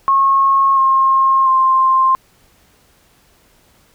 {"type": "tone with pitch steps", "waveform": "sine", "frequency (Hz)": [1088, 1069.9, 1052.2], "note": ["C#6", "C6", "C6"], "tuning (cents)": [-33, 38, 9], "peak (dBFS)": -9, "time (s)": [0.08, 2.15], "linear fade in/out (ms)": 0, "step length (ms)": 690, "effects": ["pink hiss -53 dBFS RMS until 3.94 s"]}